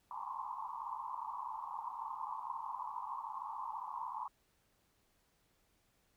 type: band-pass noise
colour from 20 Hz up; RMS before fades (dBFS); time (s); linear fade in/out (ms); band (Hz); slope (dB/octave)
white; -43; 0.11-4.28; 2; 850 to 1100; 96
effects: pink hiss -75 dBFS RMS until 6.16 s